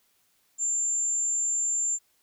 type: tone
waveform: sine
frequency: 7270 Hz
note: A#8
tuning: 44 cents flat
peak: -23 dBFS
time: 0.58-1.99 s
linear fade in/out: 50 ms
effects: tanh soft clip ceiling -20 dBFS + white hiss -68 dBFS RMS until 2.22 s